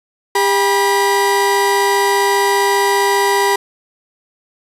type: tone pair together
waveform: 30% pulse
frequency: 400 / 972.5 Hz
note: G4 / B5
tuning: +35 / -27 cents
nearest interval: octave + minor third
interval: 1538 cents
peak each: -12 dBFS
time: 0.35-3.56 s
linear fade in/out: 5 ms
effects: resampled to 32000 Hz + 7-bit